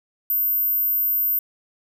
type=tone; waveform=sine; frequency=13600 Hz; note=G#9; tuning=40 cents sharp; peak=-18 dBFS; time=0.3-1.39 s; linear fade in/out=2 ms; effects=none